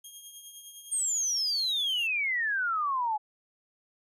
5% pulse tone with tremolo, 3244 Hz, G#7, 41 cents flat, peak -33 dBFS, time 0.04-2.07 s, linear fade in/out 5 ms, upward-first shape triangle, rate 9.8 Hz, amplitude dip 55%
sine exponential sweep, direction down, 8850 to 831 Hz, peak -26 dBFS, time 0.91-3.18 s, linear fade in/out 20 ms
effects resampled to 32000 Hz

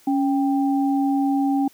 sine tone pair together, 277.8 / 788 Hz, C#4 / G5, +4 / +9 cents, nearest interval octave + tritone, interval 1805 cents, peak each -18 / -25 dBFS, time 0.07-1.68 s, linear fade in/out 5 ms, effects white hiss -54 dBFS RMS until 1.73 s + high-pass 100 Hz 12 dB/octave

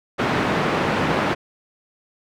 pink band-pass noise, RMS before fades -21 dBFS, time 0.18-1.35 s, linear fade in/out 20 ms, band 160 to 2100 Hz, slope 12 dB/octave, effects none

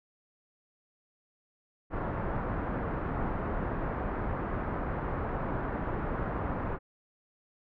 pink low-pass noise, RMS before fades -33 dBFS, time 1.9-6.79 s, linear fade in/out 50 ms, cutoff 1500 Hz, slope 24 dB/octave, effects none

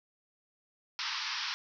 white band-pass noise, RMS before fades -36 dBFS, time 0.99-1.54 s, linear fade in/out 0 ms, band 860 to 5600 Hz, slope 96 dB/octave, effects none

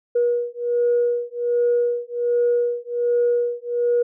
sine beating tone pair, 479.8 / 481.1 Hz, A#4 / B4, +50 / -45 cents, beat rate 1.3 Hz, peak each -20 dBFS, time 0.15-4.03 s, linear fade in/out 10 ms, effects tanh soft clip ceiling -11 dBFS

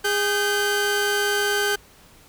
sawtooth tone pair together, 410 / 1545.2 Hz, G#4 / G6, -22 / -25 cents, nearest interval octave + major seventh, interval 2297 cents, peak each -19 dBFS, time 0.04-1.76 s, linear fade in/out 10 ms, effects pink hiss -51 dBFS RMS until 2.28 s

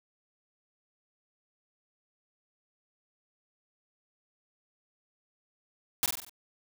white noise with echo, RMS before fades -26 dBFS, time 6.03-6.06 s, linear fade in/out 0 ms, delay 47 ms, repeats 5, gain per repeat -5 dB, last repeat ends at 6.295 s, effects none

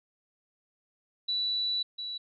sine tone pair in turn, 3951 / 3935 Hz, B7 / B7, 0 / -7 cents, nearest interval unison, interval 7 cents, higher first, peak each -27 / -34 dBFS, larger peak first, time 1.28-1.83 / 1.98-2.18 s, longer first, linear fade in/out 10 ms, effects none

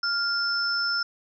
sine tone pair together, 1400 / 5286 Hz, F6 / E8, +4 / +4 cents, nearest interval octave + major seventh, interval 2300 cents, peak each -26 dBFS, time 0.03-1.03 s, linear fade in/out 5 ms, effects none

